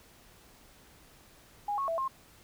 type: tone with pitch steps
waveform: sine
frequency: 821 / 1099 / 661 / 1064 Hz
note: G#5 / C#6 / E5 / C6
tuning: -20 / -15 / +5 / +29 cents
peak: -29 dBFS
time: 1.68-2.08 s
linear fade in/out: 5 ms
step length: 100 ms
effects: pink hiss -58 dBFS RMS until 2.43 s